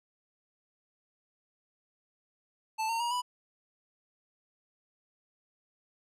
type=tone with pitch steps; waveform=square; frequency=880 / 914.2 / 949.7 / 986.6 Hz; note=A5 / A#5 / A#5 / B5; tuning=0 / -34 / +32 / -2 cents; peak=-30 dBFS; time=2.78-3.22 s; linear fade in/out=20 ms; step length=110 ms; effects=low-pass 11000 Hz 12 dB/octave